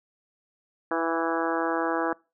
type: harmonic tone with a mistuned harmonic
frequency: 164.81 Hz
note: E3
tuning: in tune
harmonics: 2 / 3 / 4 / 5 / 6 / 7 / 8 / 9 / 10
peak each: -29 / -31 / -32 / -33 / -34 / -34 / -35 / -36 / -36 dBFS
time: 0.91-2.13 s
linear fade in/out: 2 ms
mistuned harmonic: 4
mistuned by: +15 cents
effects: noise-tail reverb RT60 0.3 s tail -25 dB re dry